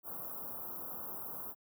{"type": "band-stop noise", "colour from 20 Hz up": "white", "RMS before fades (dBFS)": -43, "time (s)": [0.03, 1.55], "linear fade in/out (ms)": 50, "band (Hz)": [1300, 12000], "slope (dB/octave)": 48, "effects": ["high-pass 100 Hz 12 dB/octave"]}